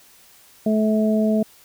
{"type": "harmonic tone", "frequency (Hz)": 216.2, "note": "A3", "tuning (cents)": -30, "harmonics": [1, 2, 3], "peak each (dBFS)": [-17, -25, -23], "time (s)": [0.66, 1.43], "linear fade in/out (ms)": 5, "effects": ["white hiss -51 dBFS RMS until 1.64 s"]}